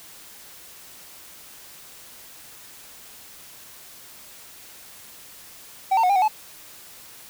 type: tone with pitch steps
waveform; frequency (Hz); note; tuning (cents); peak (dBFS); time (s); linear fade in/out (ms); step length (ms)
triangle; 768 / 905 / 730 / 801 / 743 / 862; G5 / A5 / F#5 / G5 / F#5 / A5; -36 / +48 / -24 / +37 / +7 / -36; -14; 5.91-6.282; 10; 62
effects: white hiss -45 dBFS RMS until 7.29 s